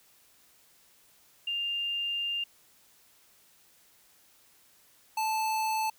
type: tone pair in turn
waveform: sine / square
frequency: 2800 / 875.9 Hz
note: F7 / A5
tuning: +4 / -8 cents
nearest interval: octave + minor sixth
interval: 2012 cents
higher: first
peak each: -29 / -28 dBFS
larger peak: second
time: 1.47-2.44 / 5.17-5.9 s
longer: first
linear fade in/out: 5 ms
effects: white hiss -62 dBFS RMS until 5.98 s